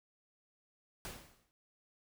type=noise with exponential decay; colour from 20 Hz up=pink; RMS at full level=-42 dBFS; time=1.05-1.51 s; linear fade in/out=0 ms; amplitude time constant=100 ms; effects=none